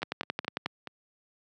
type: two click trains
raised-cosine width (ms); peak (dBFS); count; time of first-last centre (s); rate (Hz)
0.3; -22 / -13; 5 / 8; 0.02-0.873 / 0.03-0.661; 4.69 / 11.1
effects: high-pass 150 Hz 12 dB/octave